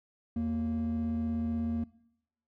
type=tone pair together; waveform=triangle; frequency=82.62 / 231.6 Hz; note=E2 / A#3; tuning=+4 / -11 cents; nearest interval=octave + tritone; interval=1785 cents; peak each=-33 / -26 dBFS; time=0.36-1.84 s; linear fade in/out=5 ms; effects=noise-tail reverb RT60 0.8 s tail -23 dB re dry + tanh soft clip ceiling -25 dBFS